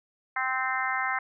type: harmonic tone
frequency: 260.1 Hz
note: C4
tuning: 10 cents flat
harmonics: 3 / 4 / 5 / 6 / 7 / 8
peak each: -33 / -33 / -33 / -33 / -33 / -33 dBFS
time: 0.36-1.19 s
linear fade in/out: 5 ms
effects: none